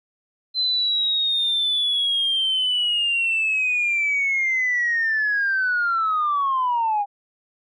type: linear sweep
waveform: sine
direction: down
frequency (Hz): 4081 to 798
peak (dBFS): -17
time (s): 0.54-7.06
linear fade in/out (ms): 50
effects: tanh soft clip ceiling -14 dBFS + MP3 48 kbps